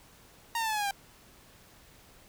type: linear sweep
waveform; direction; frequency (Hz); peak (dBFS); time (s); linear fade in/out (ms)
sawtooth; down; 935 to 784; -25; 0.55-0.91; 2
effects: pink hiss -57 dBFS RMS until 2.28 s